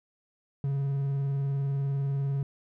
triangle tone with vibrato, 138.59 Hz, C#3, in tune, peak -24 dBFS, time 0.64-2.43 s, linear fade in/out 2 ms, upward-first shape square, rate 20 Hz, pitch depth 30 cents each way, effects none

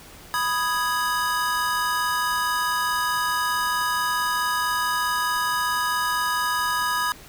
square chord, G# minor, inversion first, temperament equal, 987.8 / 1244.5 / 1661.2 Hz, B5 / D#6 / G#6, 0 / 0 / 0 cents, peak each -27 dBFS, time 0.34-7.12 s, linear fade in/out 0 ms, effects pink hiss -45 dBFS RMS until 7.28 s

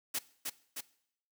white noise with echo, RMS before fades -34 dBFS, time 0.14-0.19 s, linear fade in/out 10 ms, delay 310 ms, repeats 2, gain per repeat -3 dB, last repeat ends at 0.81 s, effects noise-tail reverb RT60 0.7 s tail -20 dB re dry + high-pass 150 Hz 12 dB/octave

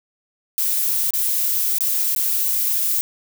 violet noise with dropouts, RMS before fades -20 dBFS, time 0.58-3.01 s, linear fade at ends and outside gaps 0 ms, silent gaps 1.106-1.136 / 1.784-1.807 / 2.149-2.162 s, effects none

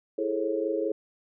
sine chord, A major seventh, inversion second, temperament equal with one note detuned, 329.6 / 415.3 / 440 / 542 Hz, E4 / G#4 / A4 / C#5, 0 / 0 / 0 / -39 cents, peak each -31 dBFS, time 0.18-0.92 s, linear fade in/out 5 ms, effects none

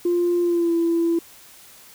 sine tone with pitch glide, 349.2 to 335.7 Hz, F4 to E4, 0 to +32 cents, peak -16 dBFS, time 0.05-1.19 s, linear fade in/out 5 ms, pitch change -68 cents, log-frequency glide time 0.42-0.74 s, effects tanh soft clip ceiling -13 dBFS + white hiss -47 dBFS RMS until 1.94 s

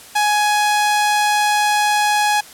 sawtooth tone, 836 Hz, G#5, 11 cents sharp, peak -10 dBFS, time 0.15-2.41 s, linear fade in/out 10 ms, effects white hiss -40 dBFS RMS until 2.53 s + low-pass 12000 Hz 12 dB/octave

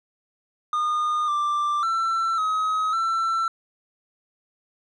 triangle tone with pitch steps, 1221 / 1180 / 1341 / 1270 / 1340 Hz, D#6 / D6 / E6 / D#6 / E6, -33 / +8 / +29 / +35 / +28 cents, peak -19 dBFS, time 0.73-3.48 s, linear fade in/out 2 ms, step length 550 ms, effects resampled to 22050 Hz

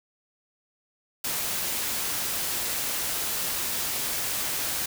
white noise, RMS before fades -29 dBFS, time 1.24-4.86 s, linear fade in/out 5 ms, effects none

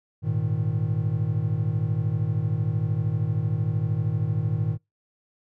triangle chord, Ab suspended second, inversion none, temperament just, 103.83 / 116.8 / 155.74 Hz, Ab2 / Bb2 / Eb3, 0 / +4 / +2 cents, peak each -25 dBFS, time 0.22-4.78 s, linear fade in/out 50 ms, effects noise-tail reverb RT60 0.2 s tail -25 dB re dry

